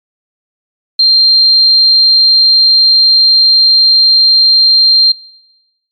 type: tone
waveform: sine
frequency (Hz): 4176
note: C8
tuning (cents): -4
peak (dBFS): -4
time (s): 0.99-5.12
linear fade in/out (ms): 5
effects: noise-tail reverb RT60 1.0 s tail -22 dB re dry + MP3 96 kbps